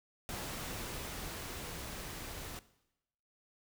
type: noise with level ramp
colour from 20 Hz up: pink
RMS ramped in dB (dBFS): -41 to -45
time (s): 0.29-2.59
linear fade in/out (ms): 0
effects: noise-tail reverb RT60 0.9 s tail -18 dB re dry